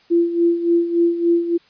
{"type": "tone with tremolo", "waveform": "sine", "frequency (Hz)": 340.9, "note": "F4", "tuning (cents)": -42, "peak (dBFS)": -11, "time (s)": [0.1, 1.58], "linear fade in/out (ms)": 20, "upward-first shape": "sine", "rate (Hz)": 3.5, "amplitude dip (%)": 70, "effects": ["white hiss -54 dBFS RMS until 1.69 s", "resampled to 11025 Hz"]}